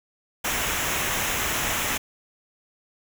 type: noise with comb filter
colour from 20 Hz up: pink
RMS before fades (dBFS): -26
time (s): 0.44-1.98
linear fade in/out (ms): 10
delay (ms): 0.22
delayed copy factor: -0.6
effects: none